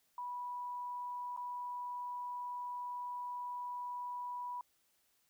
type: tone with dropouts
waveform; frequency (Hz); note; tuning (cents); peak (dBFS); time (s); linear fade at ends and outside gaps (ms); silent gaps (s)
sine; 981; B5; -12; -39; 0.18-4.61; 2; 1.365-1.374
effects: white hiss -75 dBFS RMS until 5.29 s